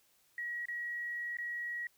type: tone with dropouts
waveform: sine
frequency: 1910 Hz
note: A#6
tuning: 42 cents sharp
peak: -36 dBFS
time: 0.38-1.87 s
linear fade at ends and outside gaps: 2 ms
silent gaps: 0.656-0.684 / 1.37-1.385 s
effects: white hiss -70 dBFS RMS until 1.97 s